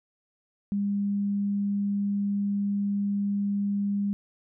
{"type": "tone", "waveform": "sine", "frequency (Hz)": 201.6, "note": "G3", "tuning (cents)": 49, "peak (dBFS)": -24, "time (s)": [0.72, 4.13], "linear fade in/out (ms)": 0, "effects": []}